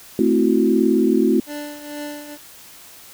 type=chord; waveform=sine; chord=F# half-diminished seventh; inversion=first; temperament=equal with one note detuned; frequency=220 / 261.6 / 329.6 / 368.1 Hz; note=A3 / C4 / E4 / F#4; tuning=0 / 0 / 0 / -9 cents; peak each=-19 dBFS; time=0.19-1.4 s; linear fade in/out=2 ms
type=tone with tremolo; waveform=25% pulse; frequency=294.2 Hz; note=D4; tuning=3 cents sharp; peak=-23 dBFS; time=1.46-2.38 s; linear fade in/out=50 ms; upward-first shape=triangle; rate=2.2 Hz; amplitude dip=70%
effects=white hiss -43 dBFS RMS until 3.13 s